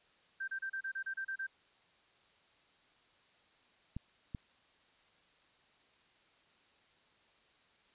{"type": "tone bursts", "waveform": "sine", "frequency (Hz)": 1568, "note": "G6", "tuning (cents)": 0, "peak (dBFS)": -36, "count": 10, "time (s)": [0.4, 1.469], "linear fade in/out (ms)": 10, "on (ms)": 79, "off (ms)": 31}
{"type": "clicks", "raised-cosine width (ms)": 5, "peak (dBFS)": -27, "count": 2, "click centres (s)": [3.966, 4.348]}
{"effects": ["white hiss -68 dBFS RMS until 7.94 s", "resampled to 8000 Hz"]}